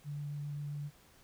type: tone with vibrato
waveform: sine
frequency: 145.6 Hz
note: D3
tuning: 15 cents flat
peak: -37 dBFS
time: 0.04-0.91 s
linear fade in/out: 50 ms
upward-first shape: triangle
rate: 7.5 Hz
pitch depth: 12 cents each way
effects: pink hiss -63 dBFS RMS until 1.23 s